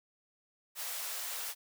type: high-pass noise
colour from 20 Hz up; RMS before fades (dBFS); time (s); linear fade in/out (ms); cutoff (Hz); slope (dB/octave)
white; -39; 0.75-1.55; 50; 520; 24
effects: none